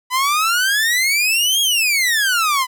sawtooth exponential two-way sweep, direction up then down, 993 to 3322 to 993 Hz, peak -11 dBFS, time 0.1-2.67 s, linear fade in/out 50 ms, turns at 1.61 s, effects none

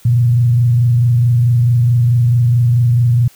sine tone with frequency modulation, 120 Hz, B2, 49 cents flat, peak -8 dBFS, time 0.05-3.28 s, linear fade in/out 5 ms, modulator 24.6 Hz, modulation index 0.34, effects white hiss -46 dBFS RMS until 3.35 s

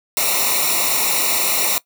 white noise with comb filter, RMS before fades -18 dBFS, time 0.17-1.78 s, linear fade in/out 0 ms, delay 0.62 ms, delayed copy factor -0.85, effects noise-tail reverb RT60 0.1 s tail -20 dB re dry

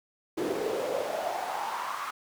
brown noise with high-pass filter sweep, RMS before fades -32 dBFS, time 0.37-2.11 s, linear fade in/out 10 ms, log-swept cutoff 350 to 1200 Hz, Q 4.8, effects none

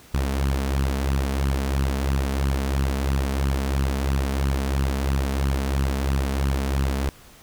sawtooth tone with flanger, 68 Hz, C#2, 33 cents flat, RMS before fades -23 dBFS, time 0.14-7.09 s, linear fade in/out 0 ms, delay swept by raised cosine 0.66 to 4.66 ms, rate 3 Hz, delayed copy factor +0.6, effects pink hiss -49 dBFS RMS until 7.42 s

